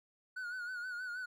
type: tone with vibrato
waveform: triangle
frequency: 1468 Hz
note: F#6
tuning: 14 cents flat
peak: -37 dBFS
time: 0.36-1.26 s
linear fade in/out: 10 ms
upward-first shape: sine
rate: 6.3 Hz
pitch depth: 62 cents each way
effects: none